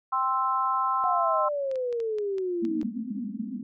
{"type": "chord", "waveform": "sine", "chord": "C major", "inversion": "second", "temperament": "equal", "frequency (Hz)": [784, 1046.5, 1318.5], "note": ["G5", "C6", "E6"], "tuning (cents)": [0, 0, 0], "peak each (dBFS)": [-31, -25, -28], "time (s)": [0.12, 1.49], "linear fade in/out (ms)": 10}
{"type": "exponential sweep", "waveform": "sine", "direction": "down", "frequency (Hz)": [745, 305.1], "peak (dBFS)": -26, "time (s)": [1.04, 2.83], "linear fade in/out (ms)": 0}
{"type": "clicks", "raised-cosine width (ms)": 0.2, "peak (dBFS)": -29, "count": 8, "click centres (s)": [1.714, 1.757, 1.927, 2.002, 2.185, 2.383, 2.651, 2.814]}
{"type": "band-pass noise", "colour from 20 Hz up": "pink", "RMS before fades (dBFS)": -33, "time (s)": [2.62, 3.63], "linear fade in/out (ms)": 2, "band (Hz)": [200, 270], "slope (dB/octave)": 96}
{"effects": []}